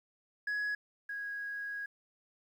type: tone pair in turn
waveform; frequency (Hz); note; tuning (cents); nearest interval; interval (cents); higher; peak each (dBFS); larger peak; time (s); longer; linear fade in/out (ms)
sine; 1677 / 1651; G#6 / G#6; +16 / -11; unison; 27; first; -29 / -36; first; 0.47-0.75 / 1.09-1.86; second; 5
effects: tanh soft clip ceiling -31 dBFS + 11-bit